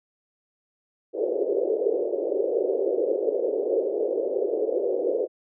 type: band-pass noise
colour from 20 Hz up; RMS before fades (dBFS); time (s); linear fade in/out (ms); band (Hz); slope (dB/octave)
pink; -25; 1.13-5.28; 50; 380 to 530; 48
effects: none